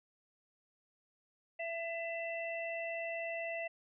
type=harmonic tone; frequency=668 Hz; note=E5; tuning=23 cents sharp; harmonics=1 / 3 / 4; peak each=-39 / -43 / -43 dBFS; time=1.59-3.68 s; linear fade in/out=10 ms; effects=none